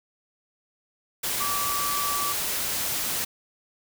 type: tone in noise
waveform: sine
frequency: 1155 Hz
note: D6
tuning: 29 cents flat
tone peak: -28 dBFS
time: 1.4-2.33 s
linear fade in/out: 10 ms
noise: white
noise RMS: -28 dBFS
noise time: 1.23-3.25 s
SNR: -3 dB
effects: none